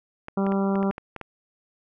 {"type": "clicks", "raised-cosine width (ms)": 0.5, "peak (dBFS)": -20, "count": 9, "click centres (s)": [0.284, 0.466, 0.521, 0.756, 0.829, 0.911, 0.981, 1.163, 1.213]}
{"type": "harmonic tone", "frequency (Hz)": 196, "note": "G3", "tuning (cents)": 0, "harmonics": [1, 2, 3, 4, 5, 6, 7], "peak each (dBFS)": [-22, -28, -32, -34, -36, -38, -39], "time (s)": [0.37, 0.91], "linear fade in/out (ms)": 5}
{"effects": []}